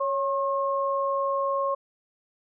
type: tone pair together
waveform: sine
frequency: 554 / 1077 Hz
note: C#5 / C6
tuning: -1 / +50 cents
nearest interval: octave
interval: 1151 cents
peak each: -26 dBFS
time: 0-1.75 s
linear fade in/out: 10 ms
effects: none